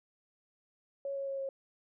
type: tone with pitch steps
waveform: sine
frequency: 554.4 / 550.3 / 546.1 / 542.1 Hz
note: C#5 / C#5 / C#5 / C#5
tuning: 0 / -13 / -26 / -39 cents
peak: -34 dBFS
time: 1.05-1.49 s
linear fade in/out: 2 ms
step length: 110 ms
effects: none